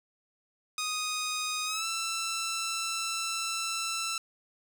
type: tone with pitch glide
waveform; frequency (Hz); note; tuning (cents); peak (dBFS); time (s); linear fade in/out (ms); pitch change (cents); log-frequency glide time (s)
10% pulse; 1244.5 to 1333.8; D#6 to E6; 0 to +20; -22; 0.78-4.18; 2; +120; 1.65-1.86
effects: none